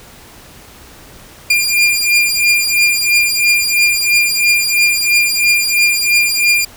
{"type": "beating tone pair", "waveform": "sawtooth", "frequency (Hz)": [2401, 2404], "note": ["D7", "D7"], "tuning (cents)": [38, 40], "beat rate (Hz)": 3, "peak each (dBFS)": -10, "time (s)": [1.5, 6.65], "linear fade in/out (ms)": 5, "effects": ["pink hiss -39 dBFS RMS until 6.76 s"]}